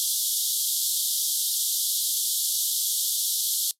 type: band-pass noise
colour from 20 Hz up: white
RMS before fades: -26 dBFS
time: 0-3.71 s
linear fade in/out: 0 ms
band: 3200 to 14000 Hz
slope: 96 dB/octave
effects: noise-tail reverb RT60 0.1 s tail -19 dB re dry